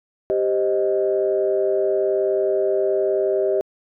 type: chord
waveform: sine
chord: C minor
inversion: second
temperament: equal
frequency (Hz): 392 / 523.3 / 622.3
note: G4 / C5 / Eb5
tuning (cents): 0 / 0 / 0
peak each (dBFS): -19 / -25 / -21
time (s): 0.3-3.61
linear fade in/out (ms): 0
effects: tanh soft clip ceiling -8 dBFS